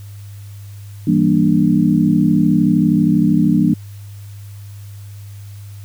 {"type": "chord", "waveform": "sine", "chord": "E half-diminished seventh", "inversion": "none", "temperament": "just", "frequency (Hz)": [164.81, 197.78, 237.3, 296.7], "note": ["E3", "G3", "Bb3", "D4"], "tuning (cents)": [0, 16, 31, 18], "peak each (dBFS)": -16, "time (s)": [1.07, 3.74], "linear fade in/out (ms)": 5, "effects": ["added 101 Hz sine -31 dBFS peak until 5.84 s", "white hiss -48 dBFS RMS until 5.84 s"]}